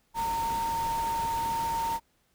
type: tone in noise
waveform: sine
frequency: 917 Hz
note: A#5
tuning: 29 cents flat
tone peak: -27 dBFS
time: 0.14-2 s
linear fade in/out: 50 ms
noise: pink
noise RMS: -39 dBFS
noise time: 0.14-2 s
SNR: +9 dB
effects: pink hiss -70 dBFS RMS until 2.34 s